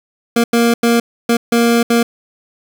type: tone bursts at uneven times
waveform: 25% pulse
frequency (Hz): 234.3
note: A#3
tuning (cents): +9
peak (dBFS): -6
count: 6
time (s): 0.36-0.44 / 0.53-0.74 / 0.83-1 / 1.29-1.37 / 1.52-1.83 / 1.9-2.03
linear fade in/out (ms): 5
effects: none